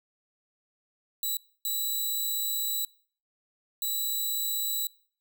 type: tone bursts at uneven times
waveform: 5% pulse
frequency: 3933 Hz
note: B7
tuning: 8 cents flat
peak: -20 dBFS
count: 3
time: 1.23-1.37 / 1.65-2.85 / 3.82-4.87 s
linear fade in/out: 2 ms
effects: noise-tail reverb RT60 0.5 s tail -24 dB re dry